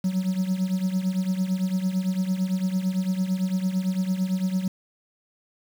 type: tone with tremolo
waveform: triangle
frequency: 186.5 Hz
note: F#3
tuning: 14 cents sharp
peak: -16 dBFS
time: 0.04-4.68 s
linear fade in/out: 5 ms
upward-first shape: triangle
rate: 8.9 Hz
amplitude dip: 80%
effects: tanh soft clip ceiling -14 dBFS + 7-bit